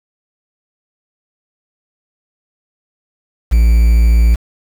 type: tone with quantisation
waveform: triangle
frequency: 57 Hz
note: A#1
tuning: 38 cents flat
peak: -4 dBFS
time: 3.51-4.36 s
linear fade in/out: 20 ms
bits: 5
effects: none